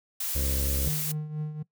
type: noise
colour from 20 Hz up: blue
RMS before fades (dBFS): -31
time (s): 0.2-1.12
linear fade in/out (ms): 5
type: harmonic tone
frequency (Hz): 68.5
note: C#2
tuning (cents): -20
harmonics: 1 / 2 / 3 / 4 / 5 / 6 / 7 / 8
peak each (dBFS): -27 / -39 / -42 / -43 / -46 / -50 / -44 / -43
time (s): 0.35-0.89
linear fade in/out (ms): 5
type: tone with tremolo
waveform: triangle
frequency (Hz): 152.5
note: D#3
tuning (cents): -34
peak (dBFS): -25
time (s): 0.85-1.63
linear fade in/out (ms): 10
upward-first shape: triangle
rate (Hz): 4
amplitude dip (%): 70
effects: noise-tail reverb RT60 0.1 s tail -20 dB re dry